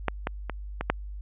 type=clicks; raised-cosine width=0.5 ms; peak=-9 / -12 / -16 / -14 / -6 dBFS; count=5; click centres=0.083 / 0.271 / 0.497 / 0.81 / 0.9 s; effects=added 50 Hz sine -35 dBFS peak until 1.21 s + resampled to 8000 Hz